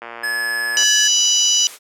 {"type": "click train", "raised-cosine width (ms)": 0.5, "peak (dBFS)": -16, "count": 96, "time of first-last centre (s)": [0.02, 0.832], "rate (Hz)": 117}
{"type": "tone", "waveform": "square", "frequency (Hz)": 1708, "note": "G#6", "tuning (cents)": 48, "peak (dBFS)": -20, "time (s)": [0.23, 1.08], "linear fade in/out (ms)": 10}
{"type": "harmonic tone", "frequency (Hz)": 985, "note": "B5", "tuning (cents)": -5, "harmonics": [3, 4, 5, 6, 7], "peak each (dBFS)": [-17, -26, -22, -16, -24], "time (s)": [0.77, 1.67], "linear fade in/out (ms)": 0}
{"type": "noise", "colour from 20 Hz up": "white", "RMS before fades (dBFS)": -35, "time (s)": [0.79, 1.79], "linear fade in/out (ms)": 50}
{"effects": ["high-pass 400 Hz 12 dB/octave", "low-pass 12000 Hz 12 dB/octave"]}